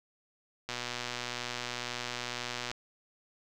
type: click train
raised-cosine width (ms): 0.2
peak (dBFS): -18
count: 248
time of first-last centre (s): 0.69-2.715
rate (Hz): 122
effects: none

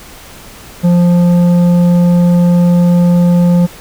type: tone with tanh clipping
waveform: triangle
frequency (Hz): 175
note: F3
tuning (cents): +4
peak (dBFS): -7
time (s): 0.83-3.67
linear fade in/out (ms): 20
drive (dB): 13
effects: pink hiss -34 dBFS RMS until 3.8 s

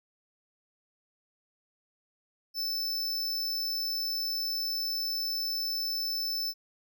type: tone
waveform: square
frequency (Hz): 5280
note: E8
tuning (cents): +2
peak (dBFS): -30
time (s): 2.54-6.54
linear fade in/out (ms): 50
effects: none

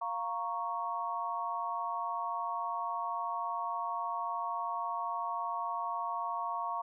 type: chord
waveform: sine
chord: Bb minor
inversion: second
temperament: equal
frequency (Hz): 698.5 / 932.3 / 1108.7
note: F5 / Bb5 / Db6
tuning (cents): 0 / 0 / 0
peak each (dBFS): -39 / -37 / -36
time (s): 0.01-6.82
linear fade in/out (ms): 10
effects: none

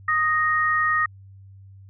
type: tone pair together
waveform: sine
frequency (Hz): 1244.5 / 1864.7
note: D#6 / A#6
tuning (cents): 0 / 0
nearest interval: perfect fifth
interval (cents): 700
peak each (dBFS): -21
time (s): 0.08-1.06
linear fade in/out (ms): 5
effects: added 97 Hz sine -43 dBFS peak until 1.89 s

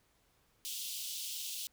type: high-pass noise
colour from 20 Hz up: pink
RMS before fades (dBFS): -41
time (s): 0.65-1.67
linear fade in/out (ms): 0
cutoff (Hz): 2900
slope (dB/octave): 48
effects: pink hiss -72 dBFS RMS until 1.72 s

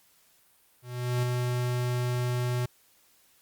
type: tone with ADSR envelope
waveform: square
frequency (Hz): 123.47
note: B2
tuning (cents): 0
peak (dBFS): -24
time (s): 0.82-2.66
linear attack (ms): 410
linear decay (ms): 4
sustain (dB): -3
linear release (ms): 7
effects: white hiss -63 dBFS RMS until 3.41 s + Opus 48 kbps

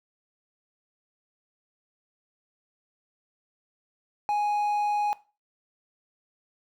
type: tone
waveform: triangle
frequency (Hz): 830.6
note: G#5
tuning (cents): 0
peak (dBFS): -21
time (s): 4.29-5.13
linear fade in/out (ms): 0
effects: noise-tail reverb RT60 0.3 s tail -17 dB re dry

